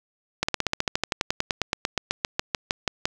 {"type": "slowing click train", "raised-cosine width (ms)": 0.2, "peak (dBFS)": -5, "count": 26, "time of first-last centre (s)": [0.43, 3.055], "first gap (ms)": 55, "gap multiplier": 1.05, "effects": []}